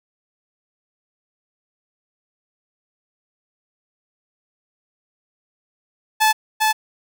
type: tone with echo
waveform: sawtooth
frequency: 868 Hz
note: A5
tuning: 24 cents flat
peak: -9 dBFS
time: 6.2-6.33 s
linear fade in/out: 20 ms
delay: 400 ms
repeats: 1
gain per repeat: -2 dB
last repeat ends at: 6.73 s
effects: none